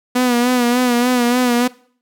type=tone with vibrato; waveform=sawtooth; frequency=245.3 Hz; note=B3; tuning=12 cents flat; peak=-9 dBFS; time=0.15-1.68 s; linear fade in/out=10 ms; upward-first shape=sine; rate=3.4 Hz; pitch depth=50 cents each way; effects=noise-tail reverb RT60 0.5 s tail -21 dB re dry